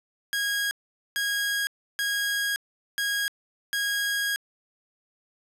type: tone bursts at uneven times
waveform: sawtooth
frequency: 1641 Hz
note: G#6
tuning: 21 cents flat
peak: -21 dBFS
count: 5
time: 0.33-0.71 / 1.16-1.67 / 1.99-2.56 / 2.98-3.28 / 3.73-4.36 s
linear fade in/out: 0 ms
effects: resampled to 32000 Hz + 8-bit